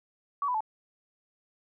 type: tone with pitch steps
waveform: sine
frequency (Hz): 1135 / 993.8 / 870.2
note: C#6 / B5 / A5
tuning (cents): +41 / +11 / -19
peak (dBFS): -26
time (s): 0.42-0.606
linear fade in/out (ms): 2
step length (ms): 62
effects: none